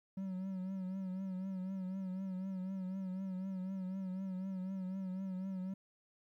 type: tone with vibrato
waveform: triangle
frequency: 188.5 Hz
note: F#3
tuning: 32 cents sharp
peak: -36 dBFS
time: 0.17-5.74 s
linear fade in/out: 5 ms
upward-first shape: triangle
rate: 4 Hz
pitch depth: 57 cents each way
effects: 13-bit